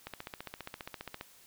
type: click train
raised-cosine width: 0.3 ms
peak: -24 dBFS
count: 18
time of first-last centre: 0.07-1.211 s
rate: 14.9 Hz
effects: white hiss -59 dBFS RMS until 1.46 s